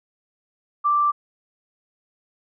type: tone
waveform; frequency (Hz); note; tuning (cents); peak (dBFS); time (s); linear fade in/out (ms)
sine; 1174.7; D6; 0; -16; 0.84-1.12; 20
effects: none